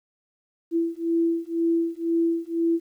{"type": "beating tone pair", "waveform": "sine", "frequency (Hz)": [332.6, 334.6], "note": ["E4", "E4"], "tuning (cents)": [16, 26], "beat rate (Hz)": 2, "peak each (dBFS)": -24, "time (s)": [0.71, 2.8], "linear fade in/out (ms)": 50, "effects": ["10-bit"]}